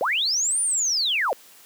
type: linear two-way sweep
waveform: sine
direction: up then down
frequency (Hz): 440 to 9480 to 440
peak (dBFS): -20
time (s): 0.01-1.33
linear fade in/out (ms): 0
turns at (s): 0.61
effects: white hiss -50 dBFS RMS until 1.65 s + high-pass 200 Hz 12 dB/octave